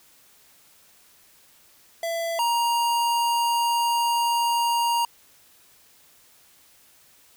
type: tone pair in turn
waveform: square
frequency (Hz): 669 / 940.4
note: E5 / A#5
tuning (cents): +25 / +15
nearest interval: tritone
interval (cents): 590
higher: second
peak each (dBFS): -26 / -21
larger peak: second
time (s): 2.03-2.39 / 2.39-5.05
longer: second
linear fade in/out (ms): 2
effects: white hiss -56 dBFS RMS until 7.36 s